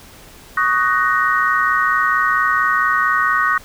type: chord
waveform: sine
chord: D# minor seventh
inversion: third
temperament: just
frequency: 1120.1 / 1244.5 / 1493.4 / 1866.8 Hz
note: C#6 / D#6 / F#6 / A#6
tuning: +18 / 0 / +16 / +2 cents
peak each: -19 dBFS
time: 0.57-3.58 s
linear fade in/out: 5 ms
effects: pink hiss -42 dBFS RMS until 3.64 s